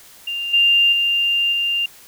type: tone with level steps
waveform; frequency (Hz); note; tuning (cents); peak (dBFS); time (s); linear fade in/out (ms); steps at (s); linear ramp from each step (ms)
sine; 2794; F7; 0; -22 / -11 / -15 / -17; 0.27-1.86; 5; 0.53 / 0.92 / 1.52; 10
effects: white hiss -45 dBFS RMS until 2.07 s